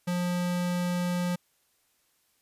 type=tone; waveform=square; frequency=177.3 Hz; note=F3; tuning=26 cents sharp; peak=-27 dBFS; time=0.07-1.36 s; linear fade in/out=10 ms; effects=white hiss -70 dBFS RMS until 2.41 s + resampled to 32000 Hz